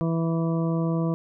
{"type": "harmonic tone", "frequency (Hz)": 164.81, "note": "E3", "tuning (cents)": 0, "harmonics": [1, 2, 3, 4, 6, 7], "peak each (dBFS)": [-23, -29, -33, -35, -39, -40], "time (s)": [0.01, 1.14], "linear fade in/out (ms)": 0, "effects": []}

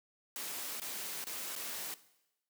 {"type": "noise with dropouts", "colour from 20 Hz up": "white", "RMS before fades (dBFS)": -41, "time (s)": [0.36, 1.94], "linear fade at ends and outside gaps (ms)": 0, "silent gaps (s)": [[0.799, 0.818], [1.241, 1.269], [1.553, 1.562]], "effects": ["noise-tail reverb RT60 0.9 s tail -17 dB re dry", "high-pass 200 Hz 12 dB/octave"]}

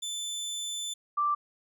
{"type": "tone pair in turn", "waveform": ["25% pulse", "sine"], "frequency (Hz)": [3520, 1174.7], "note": ["A7", "D6"], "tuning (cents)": [0, 0], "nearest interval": "octave + perfect fifth", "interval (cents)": 1900, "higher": "first", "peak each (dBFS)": [-29, -24], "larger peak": "second", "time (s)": [[0.02, 0.94], [1.17, 1.35]], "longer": "first", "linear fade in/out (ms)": 10, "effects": []}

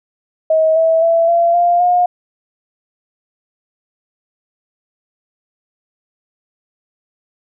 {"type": "tone with pitch steps", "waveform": "sine", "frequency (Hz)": [636, 650.9, 666.1, 681.6, 697.6, 713.9], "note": ["D#5", "E5", "E5", "F5", "F5", "F5"], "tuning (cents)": [38, -22, 18, -42, -2, 38], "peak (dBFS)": -9, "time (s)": [0.5, 2.06], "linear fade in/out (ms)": 5, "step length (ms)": 260, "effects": []}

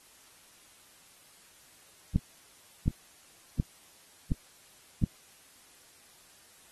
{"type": "click train", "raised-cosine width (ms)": 5, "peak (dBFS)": -13, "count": 5, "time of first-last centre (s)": [2.16, 5.038], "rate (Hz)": 1.39, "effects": ["white hiss -58 dBFS RMS until 6.71 s", "AAC 32 kbps"]}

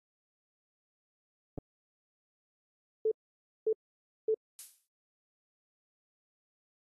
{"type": "clicks", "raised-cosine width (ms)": 2, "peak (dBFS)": -27, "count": 2, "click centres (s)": [1.578, 1.585]}
{"type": "tone bursts", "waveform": "sine", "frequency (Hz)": 438.2, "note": "A4", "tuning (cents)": -7, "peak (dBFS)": -25, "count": 3, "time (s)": [3.05, 4.345], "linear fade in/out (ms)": 5, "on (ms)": 65, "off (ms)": 550}
{"type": "noise with exponential decay", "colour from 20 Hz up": "violet", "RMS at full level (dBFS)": -38, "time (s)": [4.59, 4.87], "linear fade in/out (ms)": 0, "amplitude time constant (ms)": 59}
{"effects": ["AAC 32 kbps"]}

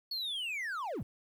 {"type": "linear sweep", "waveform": "triangle", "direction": "down", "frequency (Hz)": [4435, 65.41], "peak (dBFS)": -33, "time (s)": [0.11, 1.03], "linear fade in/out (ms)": 5, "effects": ["11-bit"]}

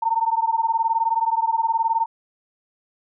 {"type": "beating tone pair", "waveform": "sine", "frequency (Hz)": [900, 919], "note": ["A5", "A#5"], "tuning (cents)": [39, -25], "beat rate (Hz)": 19, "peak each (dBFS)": -21, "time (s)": [0.02, 2.06], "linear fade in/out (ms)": 10, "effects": []}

